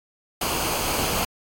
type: noise with comb filter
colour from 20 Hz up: pink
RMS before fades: -25 dBFS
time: 0.41-1.25 s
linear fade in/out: 5 ms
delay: 0.54 ms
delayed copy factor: -0.5
effects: AAC 64 kbps